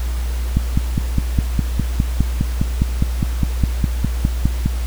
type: click train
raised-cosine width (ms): 5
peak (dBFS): -3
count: 21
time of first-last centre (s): 0.57-4.66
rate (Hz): 4.89
effects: added 60 Hz sine -18 dBFS peak until 4.86 s + pink hiss -35 dBFS RMS until 4.86 s